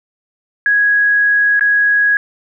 sine tone with dropouts, 1661.2 Hz, G#6, in tune, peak -9 dBFS, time 0.66-2.17 s, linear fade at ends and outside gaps 1 ms, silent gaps 1.595-1.609 s, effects none

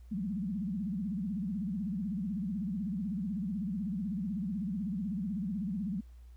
sine tone with vibrato, 196 Hz, G3, in tune, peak -32 dBFS, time 0.11-6.01 s, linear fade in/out 10 ms, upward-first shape sine, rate 16 Hz, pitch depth 230 cents each way, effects added 60 Hz sine -49 dBFS peak until 6.36 s + pink hiss -72 dBFS RMS until 6.36 s

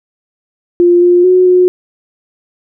sine tone with pitch steps, 349.8 / 353.3 / 366.7 / 363 Hz, F4 / F4 / F#4 / F#4, +3 / +20 / -15 / -33 cents, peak -4 dBFS, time 0.8-1.68 s, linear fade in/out 0 ms, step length 220 ms, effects none

